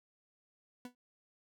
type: tone with exponential decay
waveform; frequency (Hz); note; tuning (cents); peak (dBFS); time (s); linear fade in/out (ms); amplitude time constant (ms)
40% pulse; 246.9; B3; 0; -40; 0.85-0.95; 2; 20
effects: none